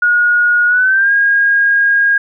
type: tone with pitch glide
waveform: sine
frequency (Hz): 1443 to 1629.1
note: F#6 to G#6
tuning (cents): -44 to -34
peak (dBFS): -8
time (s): 0.02-2.18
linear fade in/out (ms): 5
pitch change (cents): +210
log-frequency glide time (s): 0.67-1.12
effects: none